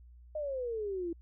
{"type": "exponential sweep", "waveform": "sine", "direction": "down", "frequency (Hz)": [622.3, 329.6], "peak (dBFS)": -33, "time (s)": [0.35, 1.13], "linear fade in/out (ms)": 5, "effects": ["added 60 Hz sine -52 dBFS peak until 1.21 s"]}